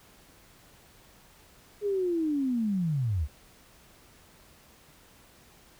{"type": "linear sweep", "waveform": "sine", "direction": "down", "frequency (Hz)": [419.9, 64.8], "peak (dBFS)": -25, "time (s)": [1.81, 3.28], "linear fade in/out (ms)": 50, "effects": ["pink hiss -57 dBFS RMS until 5.79 s"]}